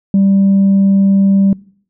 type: tone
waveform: sine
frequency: 195.9 Hz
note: G3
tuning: 1 cent flat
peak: -5 dBFS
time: 0.14-1.53 s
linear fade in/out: 2 ms
effects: noise-tail reverb RT60 0.6 s tail -25 dB re dry + tanh soft clip ceiling -5 dBFS